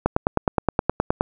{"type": "click train", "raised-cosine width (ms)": 1, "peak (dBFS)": -3, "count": 12, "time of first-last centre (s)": [0.06, 1.209], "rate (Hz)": 9.57, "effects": []}